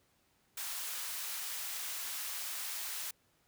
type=high-pass noise; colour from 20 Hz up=white; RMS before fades=-40 dBFS; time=0.57-3.11 s; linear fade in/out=5 ms; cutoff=920 Hz; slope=12 dB/octave; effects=pink hiss -72 dBFS RMS until 3.47 s + high-pass 60 Hz 12 dB/octave